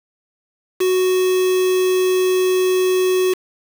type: tone with quantisation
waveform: triangle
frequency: 370 Hz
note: F#4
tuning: in tune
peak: -12 dBFS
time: 0.8-3.34 s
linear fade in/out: 10 ms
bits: 4
effects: none